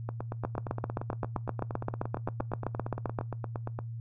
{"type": "two click trains", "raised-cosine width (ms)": 1, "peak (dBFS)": [-16, -21], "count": [22, 33], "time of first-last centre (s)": [[0.45, 3.188], [0.09, 3.789]], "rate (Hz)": [7.67, 8.65], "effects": ["noise-tail reverb RT60 0.2 s tail -22 dB re dry", "added 115 Hz sine -36 dBFS peak until 4 s"]}